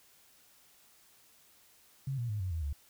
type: tone with pitch steps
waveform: sine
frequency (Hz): 135.5 / 119.33 / 105.09 / 92.55 / 81.5 / 71.78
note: C#3 / A#2 / G#2 / F#2 / E2 / D2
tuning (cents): -39 / +41 / +21 / +1 / -19 / -39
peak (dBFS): -32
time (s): 2.07-2.73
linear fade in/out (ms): 5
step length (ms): 110
effects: white hiss -63 dBFS RMS until 2.89 s